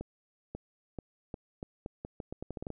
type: accelerating click train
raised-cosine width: 2 ms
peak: -25 dBFS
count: 15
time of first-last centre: 0.01-2.703 s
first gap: 540 ms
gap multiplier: 0.81
effects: none